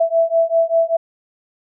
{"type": "beating tone pair", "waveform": "sine", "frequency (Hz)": [659.3, 664.4], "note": ["E5", "E5"], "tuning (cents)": [0, 13], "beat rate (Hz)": 5.1, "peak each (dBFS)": -16, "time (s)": [0, 0.97], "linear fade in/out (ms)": 10, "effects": []}